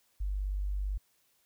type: tone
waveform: sine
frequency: 49 Hz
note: G1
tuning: in tune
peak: -30 dBFS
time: 0.2-0.98 s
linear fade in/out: 10 ms
effects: white hiss -71 dBFS RMS until 1.45 s